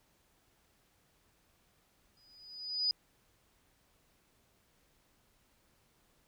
sine tone with exponential growth, 4955 Hz, D#8, 8 cents flat, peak -26 dBFS, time 2.17-2.91 s, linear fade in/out 1 ms, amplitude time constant 160 ms, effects pink hiss -71 dBFS RMS until 6.27 s

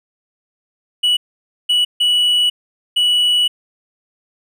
triangle tone bursts at uneven times, 2943 Hz, F#7, 10 cents flat, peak -10 dBFS, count 4, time 1.03-1.17 / 1.69-1.85 / 2-2.5 / 2.96-3.48 s, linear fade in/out 10 ms, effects none

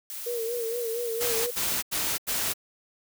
blue noise, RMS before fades -37 dBFS, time 0.1-1.76 s, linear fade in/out 0 ms
sine tone with vibrato, 466.2 Hz, A#4, in tune, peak -28 dBFS, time 0.26-1.51 s, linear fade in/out 10 ms, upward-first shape sine, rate 4.3 Hz, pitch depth 66 cents each way
white noise bursts, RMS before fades -28 dBFS, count 4, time 1.2-2.538 s, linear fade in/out 20 ms, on 270 ms, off 86 ms
effects none

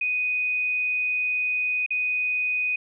sine tone with dropouts, 2491 Hz, D#7, 1 cent sharp, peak -22 dBFS, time 0.01-2.76 s, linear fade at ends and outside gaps 5 ms, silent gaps 1.863-1.905 s, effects none

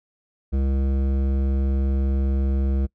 sine tone with hard clipping, 67.4 Hz, C#2, 48 cents flat, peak -21 dBFS, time 0.52-2.87 s, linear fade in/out 20 ms, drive 13 dB, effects noise-tail reverb RT60 0.1 s tail -25 dB re dry

